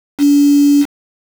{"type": "tone with quantisation", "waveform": "sine", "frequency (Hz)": 286.8, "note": "D4", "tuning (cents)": -41, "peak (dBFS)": -6, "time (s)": [0.18, 0.86], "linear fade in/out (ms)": 50, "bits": 4, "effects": []}